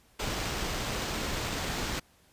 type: noise with sample-and-hold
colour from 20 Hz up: pink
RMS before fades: -33 dBFS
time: 0.19-2 s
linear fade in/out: 10 ms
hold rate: 11025 Hz
effects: pink hiss -63 dBFS RMS until 2.32 s + resampled to 32000 Hz